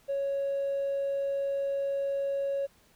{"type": "tone with hard clipping", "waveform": "sine", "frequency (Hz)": 554.4, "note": "C#5", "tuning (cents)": 0, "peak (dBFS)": -28, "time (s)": [0.08, 2.67], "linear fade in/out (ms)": 20, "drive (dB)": 1, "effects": ["pink hiss -63 dBFS RMS until 2.95 s"]}